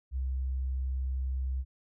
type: tone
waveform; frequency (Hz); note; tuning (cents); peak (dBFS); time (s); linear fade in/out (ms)
sine; 65.2; C2; -5; -29; 0.11-1.65; 50
effects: none